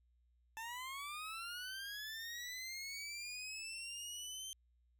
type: linear sweep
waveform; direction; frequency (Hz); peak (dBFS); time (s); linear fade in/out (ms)
20% pulse; up; 880 to 3136; -39; 0.57-4.53; 0
effects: added 60 Hz sine -70 dBFS peak until 4.99 s